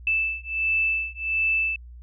sine beating tone pair, 2637 / 2638.4 Hz, E7 / E7, 0 / +1 cents, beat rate 1.4 Hz, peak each -25 dBFS, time 0.07-1.76 s, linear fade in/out 2 ms, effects added 60 Hz sine -40 dBFS peak until 2.02 s

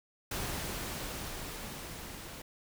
pink noise with level ramp, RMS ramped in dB -36 to -46 dBFS, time 0.31-2.42 s, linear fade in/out 5 ms, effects none

